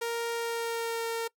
sawtooth tone with pitch glide, 466.1 to 458.6 Hz, A#4 to A#4, 0 to -28 cents, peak -26 dBFS, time 0.01-1.28 s, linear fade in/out 10 ms, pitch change -28 cents, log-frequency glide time 0.32-1.06 s, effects noise-tail reverb RT60 0.1 s tail -22 dB re dry

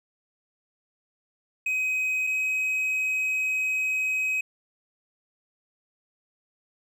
triangle tone pair in turn, 2524 / 2533 Hz, D#7 / D#7, +24 / +30 cents, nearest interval unison, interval 6 cents, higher second, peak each -22 dBFS, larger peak neither, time 1.66-2.27 / 2.27-4.41 s, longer second, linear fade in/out 5 ms, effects none

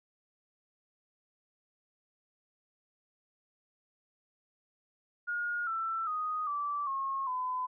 sine tone with pitch steps, 1430 / 1334.2 / 1244.9 / 1161.5 / 1083.7 / 1011.2 Hz, F6 / E6 / D#6 / D6 / C#6 / B5, +41 / +20 / +1 / -20 / -40 / +41 cents, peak -31 dBFS, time 5.27-7.67 s, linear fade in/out 20 ms, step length 400 ms, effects none

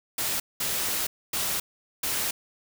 white noise bursts at uneven times, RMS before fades -28 dBFS, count 4, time 0.18-0.4 / 0.6-1.07 / 1.33-1.6 / 2.03-2.31 s, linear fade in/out 5 ms, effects none

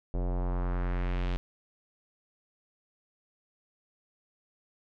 square tone with low-pass filter sweep, 44.69 Hz, F1, 41 cents sharp, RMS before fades -30 dBFS, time 0.14-1.37 s, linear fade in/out 0 ms, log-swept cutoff 570 to 3600 Hz, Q 1.5, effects none

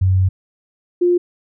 sine tone pair in turn, 93.8 / 353.1 Hz, F#2 / F4, +24 / +19 cents, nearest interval octave + major seventh, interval 2295 cents, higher second, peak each -11 dBFS, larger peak neither, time 0.01-0.29 / 1.01-1.18 s, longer first, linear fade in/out 10 ms, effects none

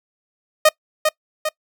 sawtooth tone with echo, 619 Hz, D#5, 9 cents flat, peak -5 dBFS, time 0.65-0.69 s, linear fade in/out 5 ms, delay 400 ms, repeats 2, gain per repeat -5 dB, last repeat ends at 1.49 s, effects noise-tail reverb RT60 0.1 s tail -24 dB re dry

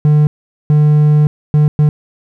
triangle tone bursts at uneven times, 150 Hz, D3, 37 cents sharp, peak -4 dBFS, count 4, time 0.05-0.27 / 0.7-1.27 / 1.54-1.68 / 1.79-1.89 s, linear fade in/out 0 ms, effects none

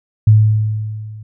sine tone with level ramp, 107.7 Hz, A2, 37 cents flat, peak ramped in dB -3 to -30 dBFS, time 0.27-1.23 s, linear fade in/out 5 ms, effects none

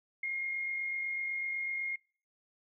sine tone with amplitude modulation, 2138 Hz, C7, 37 cents sharp, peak -31 dBFS, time 0.23-1.96 s, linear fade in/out 5 ms, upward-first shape sine, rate 48 Hz, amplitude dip 30%, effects noise-tail reverb RT60 0.5 s tail -26 dB re dry

